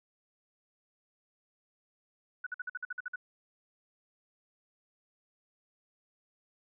sine tone bursts, 1480 Hz, F#6, in tune, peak -34 dBFS, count 10, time 2.44-3.159 s, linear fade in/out 5 ms, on 26 ms, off 51 ms, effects none

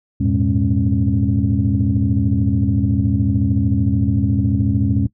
sine tone cluster, 84.7 / 104 / 117.6 / 204.7 / 273.7 Hz, E2 / G#2 / A#2 / G#3 / C#4, +48 / +3 / +16 / -25 / -22 cents, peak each -20 dBFS, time 0.2-5.07 s, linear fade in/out 10 ms, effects noise-tail reverb RT60 0.1 s tail -19 dB re dry + tanh soft clip ceiling -5 dBFS

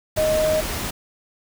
sine tone in noise, 622.3 Hz, D#5, in tune, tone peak -17 dBFS, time 0.17-0.61 s, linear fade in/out 10 ms, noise pink, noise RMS -27 dBFS, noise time 0.16-0.91 s, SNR +7 dB, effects none

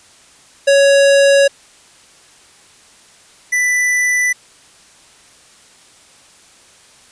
square tone pair in turn, 557 / 1984.9 Hz, C#5 / B6, +8 / +8 cents, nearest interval octave + minor seventh, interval 2200 cents, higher second, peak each -8 / -13 dBFS, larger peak first, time 0.67-1.48 / 3.52-4.33 s, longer neither, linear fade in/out 10 ms, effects white hiss -46 dBFS RMS until 7.11 s + resampled to 22050 Hz

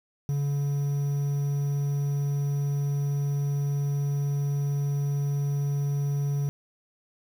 triangle tone with quantisation, 142.2 Hz, C#3, 45 cents sharp, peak -22 dBFS, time 0.29-6.49 s, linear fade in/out 0 ms, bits 8, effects none

